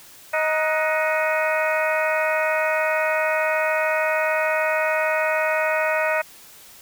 harmonic tone with a mistuned harmonic, 313.3 Hz, D#4, 12 cents sharp, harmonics 2 / 3 / 4 / 5 / 6 / 7 / 8, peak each -22 / -28 / -30 / -27 / -27 / -31 / -29 dBFS, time 0.33-6.22 s, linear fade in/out 10 ms, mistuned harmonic 5, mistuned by -100 cents, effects white hiss -46 dBFS RMS until 6.81 s

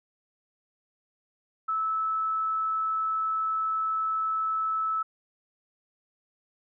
sine tone, 1306 Hz, E6, 17 cents flat, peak -25 dBFS, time 1.68-5.03 s, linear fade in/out 10 ms, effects none

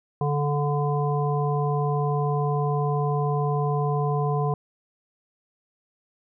harmonic tone, 145.5 Hz, D3, 16 cents flat, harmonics 1 / 3 / 5 / 7, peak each -23 / -28 / -30 / -31 dBFS, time 0.21-4.54 s, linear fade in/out 2 ms, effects none

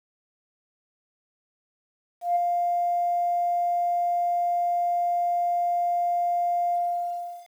sine tone with ADSR envelope, 700 Hz, F5, 4 cents sharp, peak -17 dBFS, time 2.21-7.48 s, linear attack 150 ms, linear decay 11 ms, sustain -4 dB, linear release 740 ms, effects tanh soft clip ceiling -14 dBFS + 9-bit

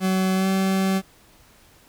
40% pulse tone with pitch glide, 188.2 to 191.38 Hz, F#3 to G3, +30 to -41 cents, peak -18 dBFS, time 0-1.02 s, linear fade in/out 50 ms, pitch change +29 cents, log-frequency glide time 0.35-0.47 s, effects pink hiss -54 dBFS RMS until 1.88 s

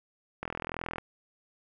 click train, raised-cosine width 0.5 ms, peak -19 dBFS, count 24, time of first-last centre 0.43-0.983 s, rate 41.6 Hz, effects none

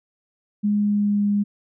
sine tone with pitch glide, 207 to 204.3 Hz, G#3 to G#3, -5 to -28 cents, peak -17 dBFS, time 0.63-1.44 s, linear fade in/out 20 ms, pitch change -23 cents, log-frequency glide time 0.76-1.26 s, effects none

